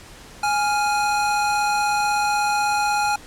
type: tone pair together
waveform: square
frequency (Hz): 830.9 / 1396.9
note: G#5 / F6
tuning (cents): +1 / 0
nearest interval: major sixth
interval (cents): 899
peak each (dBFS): -20 / -26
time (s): 0.43-3.16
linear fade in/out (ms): 5
effects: pink hiss -43 dBFS RMS until 3.26 s + low-pass 10000 Hz 12 dB/octave